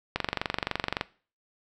click train, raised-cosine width 0.3 ms, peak -10 dBFS, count 21, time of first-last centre 0.16-1.011 s, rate 23.5 Hz, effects noise-tail reverb RT60 0.4 s tail -19 dB re dry

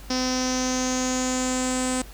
sawtooth tone with low-pass filter sweep, 255.4 Hz, C4, 42 cents flat, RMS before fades -25 dBFS, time 0.1-2.02 s, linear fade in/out 5 ms, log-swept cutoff 5400 to 8200 Hz, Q 8, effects added 50 Hz sine -40 dBFS peak until 2.13 s + pink hiss -47 dBFS RMS until 2.13 s

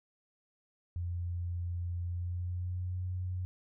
sine tone with pitch glide, 87.31 to 91.12 Hz, F2 to F#2, 0 to -26 cents, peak -33 dBFS, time 0.96-3.45 s, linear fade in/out 0 ms, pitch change +74 cents, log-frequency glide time 2.03-3.02 s, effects none

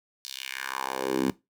10% pulse tone with high-pass filter sweep, 66 Hz, C2, 16 cents sharp, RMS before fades -31 dBFS, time 0.25-1.3 s, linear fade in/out 0 ms, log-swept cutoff 4600 to 230 Hz, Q 2.4, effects noise-tail reverb RT60 0.2 s tail -18 dB re dry

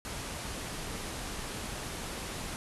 pink low-pass noise, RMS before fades -39 dBFS, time 0.05-2.56 s, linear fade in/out 0 ms, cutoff 12000 Hz, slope 96 dB/octave, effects none

